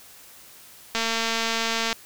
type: click train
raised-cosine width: 0.2 ms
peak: -8 dBFS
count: 223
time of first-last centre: 0.95-1.928 s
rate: 227 Hz
effects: white hiss -48 dBFS RMS until 2.05 s